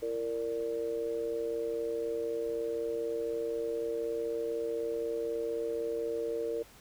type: tone with amplitude modulation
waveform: sine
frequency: 461.4 Hz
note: A#4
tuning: 18 cents flat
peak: -27 dBFS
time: 0.02-6.63 s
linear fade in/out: 10 ms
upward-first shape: sine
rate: 124 Hz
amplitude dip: 85%
effects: pink hiss -56 dBFS RMS until 6.8 s